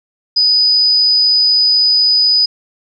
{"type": "tone", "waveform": "sine", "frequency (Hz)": 4978, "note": "D#8", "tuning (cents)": 0, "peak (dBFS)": -8, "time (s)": [0.36, 2.46], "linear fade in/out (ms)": 10, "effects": []}